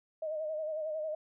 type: tone with vibrato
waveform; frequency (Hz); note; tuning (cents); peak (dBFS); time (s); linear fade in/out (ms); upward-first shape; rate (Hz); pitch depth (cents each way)
sine; 622.3; D#5; 0; -33; 0.22-1.15; 5; sine; 11; 52
effects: none